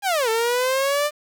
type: linear two-way sweep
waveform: sawtooth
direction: down then up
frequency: 830 to 441.3 to 600 Hz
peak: -15 dBFS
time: 0.02-1.11 s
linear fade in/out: 50 ms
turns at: 0.29 s
effects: 8-bit